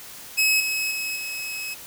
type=tone with level steps; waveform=sawtooth; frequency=2566 Hz; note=E7; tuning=47 cents flat; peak=-14 / -20 / -23 / -26 dBFS; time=0.37-1.75 s; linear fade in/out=20 ms; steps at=0.6 / 0.91 / 1.16 s; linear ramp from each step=2 ms; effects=white hiss -41 dBFS RMS until 1.86 s